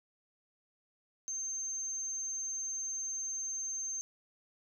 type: tone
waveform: sine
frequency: 6310 Hz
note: G8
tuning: 10 cents sharp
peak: -35 dBFS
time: 1.28-4.01 s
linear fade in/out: 0 ms
effects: none